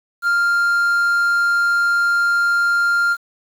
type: tone with quantisation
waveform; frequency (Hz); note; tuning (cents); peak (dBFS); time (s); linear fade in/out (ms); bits
triangle; 1396.9; F6; 0; -12; 0.22-3.17; 50; 7
effects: none